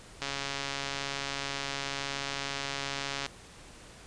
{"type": "click train", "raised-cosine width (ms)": 0.2, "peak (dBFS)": -16, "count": 424, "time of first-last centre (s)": [0.22, 3.263], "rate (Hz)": 139, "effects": ["pink hiss -51 dBFS RMS until 4.06 s", "resampled to 22050 Hz"]}